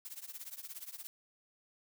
blue noise with tremolo, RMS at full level -43 dBFS, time 0.05-1.07 s, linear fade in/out 0 ms, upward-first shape triangle, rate 17 Hz, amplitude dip 95%, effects none

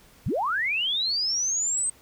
sine linear sweep, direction up, 61.74 to 8372 Hz, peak -23 dBFS, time 0.26-1.9 s, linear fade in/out 5 ms, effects pink hiss -55 dBFS RMS until 2.01 s

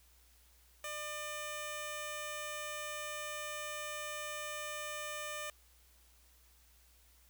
5% pulse tone with notch filter, 600 Hz, D5, 37 cents sharp, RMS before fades -42 dBFS, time 0.84-5.5 s, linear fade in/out 2 ms, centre 4600 Hz, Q 0.94, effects added 60 Hz sine -65 dBFS peak until 7.29 s + white hiss -67 dBFS RMS until 7.29 s

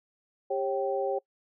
sine tone cluster, 397 / 544 / 777 Hz, G4 / C#5 / G5, +22 / -33 / -16 cents, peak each -31 / -29 / -33 dBFS, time 0.5-1.19 s, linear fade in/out 10 ms, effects noise-tail reverb RT60 0.1 s tail -24 dB re dry

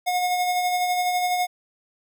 square tone with tremolo, 722 Hz, F#5, 43 cents flat, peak -20 dBFS, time 0.06-1.47 s, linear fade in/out 20 ms, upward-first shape sine, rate 12 Hz, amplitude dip 35%, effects none

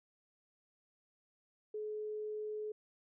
sine tone, 426.2 Hz, G#4, 45 cents sharp, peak -38 dBFS, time 1.74-2.72 s, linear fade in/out 5 ms, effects none

